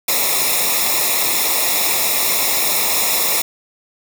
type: noise with comb filter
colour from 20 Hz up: white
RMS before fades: -17 dBFS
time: 0.08-3.42 s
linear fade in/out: 5 ms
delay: 0.65 ms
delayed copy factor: -0.9
effects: none